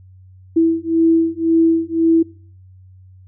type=beating tone pair; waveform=sine; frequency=327.5 / 329.4 Hz; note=E4 / E4; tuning=-11 / -1 cents; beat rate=1.9 Hz; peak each=-15 dBFS; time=0.56-2.23 s; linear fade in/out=10 ms; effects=noise-tail reverb RT60 0.5 s tail -23 dB re dry + added 93 Hz sine -41 dBFS peak until 3.27 s